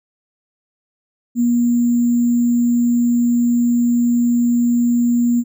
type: tone with sample-and-hold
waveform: sine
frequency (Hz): 239.2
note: A#3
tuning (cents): +45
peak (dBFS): -12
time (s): 1.35-5.44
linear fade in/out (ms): 50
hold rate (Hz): 7350
effects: none